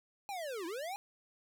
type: linear two-way sweep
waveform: square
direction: down then up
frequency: 830.6 to 316.2 to 830.6 Hz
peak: -39 dBFS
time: 0.29-0.96 s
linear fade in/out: 0 ms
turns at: 0.66 s
effects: none